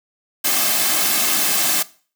white noise with comb filter, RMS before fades -18 dBFS, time 0.44-1.83 s, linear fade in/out 10 ms, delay 2.1 ms, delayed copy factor -0.55, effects noise-tail reverb RT60 0.4 s tail -19 dB re dry + high-pass 200 Hz 12 dB/octave

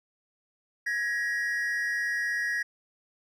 triangle tone pair together, 1662.6 / 1899 Hz, G#6 / A#6, +1 / +32 cents, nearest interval major second, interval 231 cents, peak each -29 / -27 dBFS, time 0.86-2.63 s, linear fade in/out 10 ms, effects none

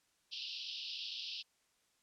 pink band-pass noise, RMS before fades -44 dBFS, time 0.31-1.43 s, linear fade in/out 20 ms, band 2700 to 5300 Hz, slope 96 dB/octave, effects white hiss -75 dBFS RMS until 2.02 s + low-pass 9000 Hz 12 dB/octave

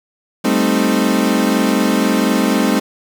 35% pulse chord, A half-diminished seventh, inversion third, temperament equal, 196 / 220 / 261.6 / 311.1 Hz, G3 / A3 / C4 / Eb4, 0 / 0 / 0 / 0 cents, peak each -17 / -16 / -16 / -18 dBFS, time 0.44-2.8 s, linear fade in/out 10 ms, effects 7-bit

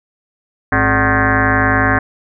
sine tone with frequency modulation, 911 Hz, A#5, 40 cents flat, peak -10 dBFS, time 0.72-1.99 s, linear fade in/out 5 ms, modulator 161 Hz, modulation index 5.8, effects none

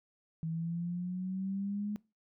sine exponential sweep, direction up, 160.6 to 210 Hz, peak -33 dBFS, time 0.43-1.96 s, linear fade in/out 0 ms, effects noise-tail reverb RT60 0.3 s tail -23 dB re dry

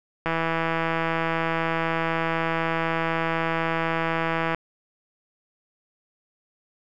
click train, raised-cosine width 0.5 ms, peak -10 dBFS, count 704, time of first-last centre 0.26-4.547 s, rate 164 Hz, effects none

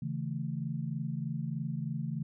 sine chord, A major, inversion first, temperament equal with one note detuned, 138.59 / 161.8 / 220 Hz, C#3 / E3 / A3, 0 / -32 / 0 cents, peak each -36 / -36 / -39 dBFS, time 0.02-2.23 s, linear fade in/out 5 ms, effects none

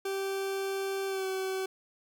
40% pulse tone with pitch glide, 389.4 to 380.3 Hz, G4 to F#4, -12 to +48 cents, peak -30 dBFS, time 0.05-1.66 s, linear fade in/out 5 ms, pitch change -40 cents, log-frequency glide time 1.07-1.26 s, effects none

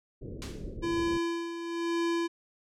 pink low-pass noise, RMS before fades -40 dBFS, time 0.21-1.18 s, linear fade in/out 10 ms, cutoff 510 Hz, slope 48 dB/octave
white noise with exponential decay, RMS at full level -36 dBFS, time 0.42-0.77 s, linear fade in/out 0 ms, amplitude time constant 75 ms
square tone with tremolo, 337.5 Hz, E4, 41 cents sharp, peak -27 dBFS, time 0.82-2.28 s, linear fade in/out 20 ms, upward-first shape sine, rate 1 Hz, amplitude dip 65%
effects low-pass 6000 Hz 12 dB/octave

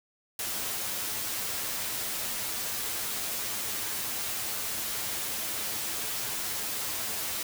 white noise with comb filter, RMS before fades -33 dBFS, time 0.39-7.43 s, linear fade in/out 2 ms, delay 9.3 ms, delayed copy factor +0.55, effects none

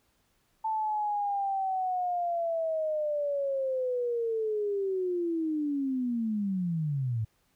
sine linear sweep, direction down, 886 to 105.9 Hz, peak -27 dBFS, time 0.64-7.25 s, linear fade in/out 10 ms, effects pink hiss -71 dBFS RMS until 7.55 s

